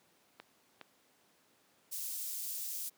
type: clicks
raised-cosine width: 0.3 ms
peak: -31 dBFS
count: 2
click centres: 0.4 / 0.813 s
type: high-pass noise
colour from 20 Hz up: white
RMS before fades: -40 dBFS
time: 1.91-2.9 s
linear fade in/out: 20 ms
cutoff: 6100 Hz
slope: 12 dB/octave
effects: pink hiss -69 dBFS RMS until 2.97 s + high-pass 200 Hz 12 dB/octave